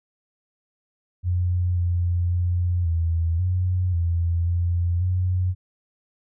sine tone with pitch steps, 89.3 / 87.6 / 88.4 / 83 / 91.1 / 85 / 86.8 / 91.3 Hz, F2 / F2 / F2 / E2 / F#2 / F2 / F2 / F#2, +39 / +6 / +22 / +12 / -26 / -46 / -10 / -23 cents, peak -19 dBFS, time 1.23-5.55 s, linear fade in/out 50 ms, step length 540 ms, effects none

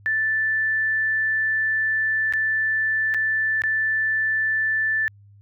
sine tone with dropouts, 1760 Hz, A6, in tune, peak -19 dBFS, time 0.06-5.08 s, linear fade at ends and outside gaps 0 ms, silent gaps 2.325-2.336 / 3.14-3.145 / 3.619-3.637 s, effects added 101 Hz sine -47 dBFS peak until 5.41 s

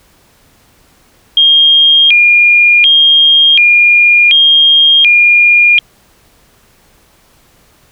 sine tone with vibrato, 2794 Hz, F7, in tune, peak -3 dBFS, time 1.37-5.79 s, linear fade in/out 2 ms, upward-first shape square, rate 0.68 Hz, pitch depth 250 cents each way, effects pink hiss -48 dBFS RMS until 7.91 s

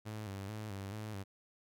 sawtooth tone with vibrato, 102.7 Hz, G#2, 19 cents flat, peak -37 dBFS, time 0.05-1.24 s, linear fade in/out 20 ms, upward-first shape square, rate 2.3 Hz, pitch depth 81 cents each way, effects none

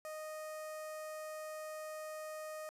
sawtooth tone with notch filter, 620 Hz, D#5, 6 cents flat, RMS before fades -45 dBFS, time 0.05-2.69 s, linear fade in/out 0 ms, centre 3500 Hz, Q 0.94, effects resampled to 32000 Hz

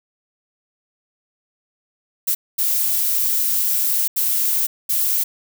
violet noise bursts at uneven times, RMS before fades -19 dBFS, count 4, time 2.27-2.35 / 2.58-4.08 / 4.16-4.67 / 4.89-5.24 s, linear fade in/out 10 ms, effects none

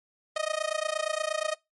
sawtooth tone with amplitude modulation, 622.3 Hz, D#5, in tune, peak -20 dBFS, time 0.36-1.55 s, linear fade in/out 5 ms, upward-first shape sine, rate 28.5 Hz, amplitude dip 95%, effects noise-tail reverb RT60 0.2 s tail -23 dB re dry + MP3 48 kbps

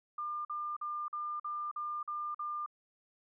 sine tone bursts, 1200 Hz, D6, 37 cents sharp, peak -35 dBFS, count 8, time 0.18-2.662 s, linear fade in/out 5 ms, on 270 ms, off 46 ms, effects none

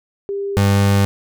sine / 30% pulse tone pair in turn, 398.6 / 99.65 Hz, G4 / G2, +29 / +29 cents, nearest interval 2 octaves, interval 2400 cents, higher first, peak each -20 / -9 dBFS, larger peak second, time 0.29-0.57 / 0.57-1.05 s, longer second, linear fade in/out 0 ms, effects none

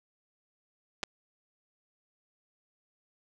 clicks, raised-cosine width 0.2 ms, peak -15 dBFS, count 2, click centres 1.031 / 1.036 s, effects none

